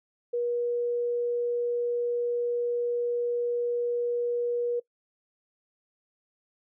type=tone; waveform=sine; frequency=480 Hz; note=B4; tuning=49 cents flat; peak=-25 dBFS; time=0.33-4.8 s; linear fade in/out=10 ms; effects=noise-tail reverb RT60 0.1 s tail -21 dB re dry